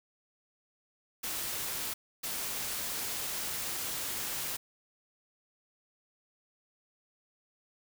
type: noise bursts at uneven times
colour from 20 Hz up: white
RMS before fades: -36 dBFS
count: 2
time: 1.23-1.94 / 2.23-4.57 s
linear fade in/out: 10 ms
effects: none